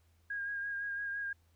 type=tone with vibrato; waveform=sine; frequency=1627 Hz; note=G#6; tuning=36 cents flat; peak=-35 dBFS; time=0.3-1.33 s; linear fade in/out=5 ms; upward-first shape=sine; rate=5.9 Hz; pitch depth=25 cents each way; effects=added 83 Hz sine -66 dBFS peak until 1.55 s + pink hiss -75 dBFS RMS until 1.55 s